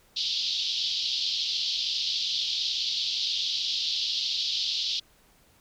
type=band-pass noise; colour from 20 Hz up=pink; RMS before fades=-29 dBFS; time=0.16-5 s; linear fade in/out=10 ms; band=3200 to 5000 Hz; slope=48 dB/octave; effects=pink hiss -61 dBFS RMS until 5.6 s